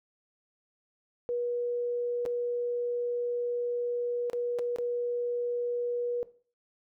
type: tone with dropouts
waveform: sine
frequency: 482.8 Hz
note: B4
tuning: 39 cents flat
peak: -28 dBFS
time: 1.29-6.23 s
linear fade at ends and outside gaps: 0 ms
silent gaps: 2.253-2.261 / 4.299-4.332 / 4.587-4.592 / 4.761-4.785 s
effects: noise-tail reverb RT60 0.4 s tail -17 dB re dry